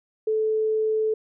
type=tone; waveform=sine; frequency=435.9 Hz; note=A4; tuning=16 cents flat; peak=-20 dBFS; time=0.27-1.14 s; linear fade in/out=5 ms; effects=none